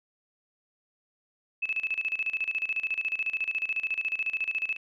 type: tone with tremolo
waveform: sine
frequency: 2604 Hz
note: E7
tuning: 22 cents flat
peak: -25 dBFS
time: 1.62-4.77 s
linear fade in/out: 10 ms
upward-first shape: square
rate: 14 Hz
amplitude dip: 80%
effects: none

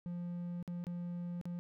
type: tone with dropouts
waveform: triangle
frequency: 174.7 Hz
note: F3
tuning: 1 cent sharp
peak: -36 dBFS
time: 0.06-1.59 s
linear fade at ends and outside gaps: 0 ms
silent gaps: 0.627-0.677 / 0.84-0.868 / 1.413-1.455 s
effects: none

